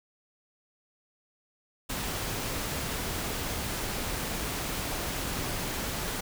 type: noise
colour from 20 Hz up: pink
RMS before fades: -33 dBFS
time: 1.89-6.21 s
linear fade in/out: 10 ms
effects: none